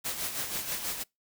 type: noise with tremolo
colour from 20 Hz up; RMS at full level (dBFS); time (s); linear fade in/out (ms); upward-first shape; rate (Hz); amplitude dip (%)
white; -32; 0.04-1.04; 20; sine; 6.2; 55
effects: noise-tail reverb RT60 0.2 s tail -26 dB re dry